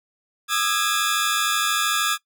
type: tone cluster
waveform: sawtooth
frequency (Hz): 1216 / 1309 / 1650 / 3529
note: D#6 / E6 / G#6 / A7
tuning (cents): -40 / -13 / -12 / +4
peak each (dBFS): -22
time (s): 0.48-2.18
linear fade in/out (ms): 50
effects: noise-tail reverb RT60 0.1 s tail -19 dB re dry